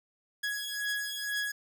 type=beating tone pair; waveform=sawtooth; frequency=1668 / 1670.1 Hz; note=G#6 / G#6; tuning=+7 / +9 cents; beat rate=2.1 Hz; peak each=-32 / -31 dBFS; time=0.43-1.52 s; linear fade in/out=10 ms; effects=none